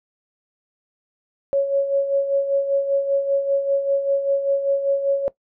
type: tone with tremolo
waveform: sine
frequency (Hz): 554.4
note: C#5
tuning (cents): 0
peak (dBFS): -14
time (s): 1.53-5.28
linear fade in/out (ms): 0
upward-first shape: sine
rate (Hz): 5.1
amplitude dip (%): 60
effects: noise-tail reverb RT60 0.1 s tail -18 dB re dry